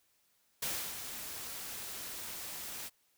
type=noise with ADSR envelope; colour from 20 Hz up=white; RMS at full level=-35 dBFS; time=0.62-2.9 s; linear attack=6 ms; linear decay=310 ms; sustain=-8 dB; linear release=32 ms; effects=white hiss -73 dBFS RMS until 3.17 s